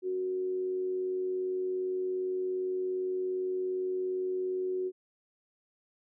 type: tone with amplitude modulation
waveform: sine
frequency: 370 Hz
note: F#4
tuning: in tune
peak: -28 dBFS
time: 0.02-4.92 s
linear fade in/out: 50 ms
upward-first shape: sine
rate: 97.4 Hz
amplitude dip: 30%
effects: none